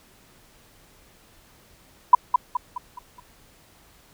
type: tone with echo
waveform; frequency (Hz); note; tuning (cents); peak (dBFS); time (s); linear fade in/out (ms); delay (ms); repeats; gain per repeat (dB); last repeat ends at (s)
sine; 987.8; B5; 0; -5; 2.13-2.15; 5; 210; 5; -7; 3.2
effects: pink hiss -55 dBFS RMS until 4.13 s